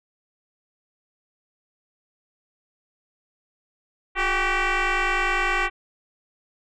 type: tone with frequency modulation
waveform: sine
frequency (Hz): 409.9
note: G#4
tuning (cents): -23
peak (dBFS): -17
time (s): 4.15-5.7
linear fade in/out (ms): 50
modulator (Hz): 385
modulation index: 5.9
effects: tanh soft clip ceiling -19 dBFS